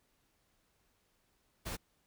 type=noise; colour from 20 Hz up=pink; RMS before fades=-40 dBFS; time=1.65-1.77 s; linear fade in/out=20 ms; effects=pink hiss -75 dBFS RMS until 2.06 s